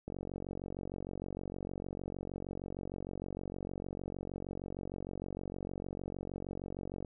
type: click train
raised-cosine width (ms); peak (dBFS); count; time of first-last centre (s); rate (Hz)
2; -27; 325; 0.08-7.048; 46.5
effects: none